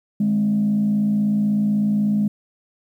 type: tone with frequency modulation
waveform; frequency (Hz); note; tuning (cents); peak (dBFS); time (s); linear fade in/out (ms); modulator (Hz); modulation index
sine; 207.7; G#3; 0; -15; 0.2-2.28; 5; 56.2; 0.39
effects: tanh soft clip ceiling -12 dBFS + 9-bit